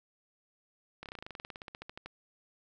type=slowing click train; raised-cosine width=0.3 ms; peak=-27 dBFS; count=21; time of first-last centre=1.03-2.06 s; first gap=28 ms; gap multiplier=1.06; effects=none